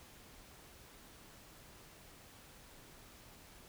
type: silence
effects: pink hiss -58 dBFS RMS until 3.68 s